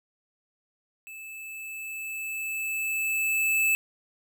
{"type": "tone with level ramp", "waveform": "square", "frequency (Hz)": 2622, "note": "E7", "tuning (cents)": -10, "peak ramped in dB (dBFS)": [-41, -21], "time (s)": [1.07, 3.75], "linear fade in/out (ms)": 0, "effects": []}